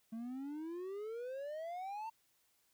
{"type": "exponential sweep", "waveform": "triangle", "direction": "up", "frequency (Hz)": [220.4, 913], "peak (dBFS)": -39, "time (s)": [0.12, 2.1], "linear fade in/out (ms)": 10, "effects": ["white hiss -75 dBFS RMS until 2.73 s"]}